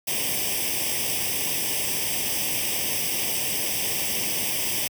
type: noise with comb filter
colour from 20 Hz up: white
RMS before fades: -26 dBFS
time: 0.07-4.88 s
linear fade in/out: 10 ms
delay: 0.36 ms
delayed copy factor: +1
effects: high-pass 80 Hz 12 dB/octave